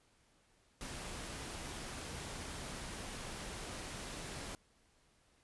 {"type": "noise", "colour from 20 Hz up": "pink", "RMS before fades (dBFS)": -45, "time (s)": [0.81, 4.55], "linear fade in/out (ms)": 0, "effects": ["pink hiss -71 dBFS RMS until 5.43 s", "resampled to 24000 Hz"]}